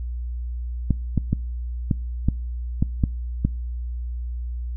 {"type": "clicks", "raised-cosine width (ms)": 5, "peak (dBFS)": -6, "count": 8, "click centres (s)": [0.907, 1.177, 1.33, 1.912, 2.286, 2.825, 3.038, 3.45], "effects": ["noise-tail reverb RT60 0.5 s tail -26 dB re dry", "added 60 Hz sine -26 dBFS peak until 4.76 s"]}